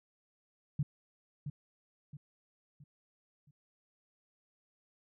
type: tone with echo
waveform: sine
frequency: 144.8 Hz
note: D3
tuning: 24 cents flat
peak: -28 dBFS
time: 0.79-0.83 s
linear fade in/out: 5 ms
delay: 670 ms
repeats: 4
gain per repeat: -8 dB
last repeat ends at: 3.51 s
effects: none